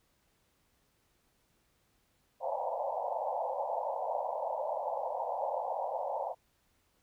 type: band-pass noise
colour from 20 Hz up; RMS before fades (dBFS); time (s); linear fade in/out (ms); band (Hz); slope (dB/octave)
pink; -35; 2.4-6.35; 50; 520 to 950; 96
effects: pink hiss -73 dBFS RMS until 7.02 s